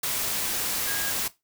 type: tone in noise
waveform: sine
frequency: 1638 Hz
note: G#6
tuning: 24 cents flat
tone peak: -33 dBFS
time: 0.87-1.11 s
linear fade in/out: 5 ms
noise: white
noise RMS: -28 dBFS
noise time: 0.03-1.28 s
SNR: -8 dB
effects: noise-tail reverb RT60 0.2 s tail -17 dB re dry